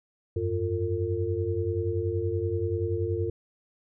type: tone cluster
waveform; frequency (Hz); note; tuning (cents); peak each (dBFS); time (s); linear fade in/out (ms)
sine; 89.7 / 100.2 / 349.6 / 452.5; F2 / G2 / F4 / A4; +47 / +38 / +2 / +48; -31; 0.36-3.3; 5
effects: none